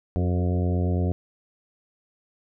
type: harmonic tone with a mistuned harmonic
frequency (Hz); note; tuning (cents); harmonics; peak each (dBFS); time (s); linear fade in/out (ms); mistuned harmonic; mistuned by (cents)
89; F2; +33; 1 / 2 / 3 / 4 / 5 / 6 / 7 / 8; -22 / -28 / -32 / -34 / -36 / -38 / -39 / -40; 0.16-1.12; 0; 4; +30
effects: none